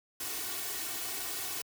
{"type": "noise with comb filter", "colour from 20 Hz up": "white", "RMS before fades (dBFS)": -37, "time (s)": [0.2, 1.62], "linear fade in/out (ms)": 5, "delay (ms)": 2.7, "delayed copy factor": 1, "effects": ["high-pass 80 Hz 12 dB/octave"]}